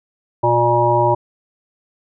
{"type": "harmonic tone", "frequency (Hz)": 119.2, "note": "A#2", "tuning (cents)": 39, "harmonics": [1, 3, 5, 7, 8], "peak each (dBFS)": [-20, -19, -18, -20, -16], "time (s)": [0.43, 1.15], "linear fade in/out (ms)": 10, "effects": []}